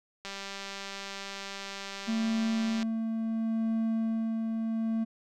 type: click train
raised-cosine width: 0.2 ms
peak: -22 dBFS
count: 509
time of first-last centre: 0.25-2.829 s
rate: 197 Hz
type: tone with tremolo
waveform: triangle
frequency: 224.4 Hz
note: A3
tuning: 34 cents sharp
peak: -24 dBFS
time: 2.07-5.05 s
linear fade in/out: 20 ms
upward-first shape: sine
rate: 0.72 Hz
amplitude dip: 30%
effects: none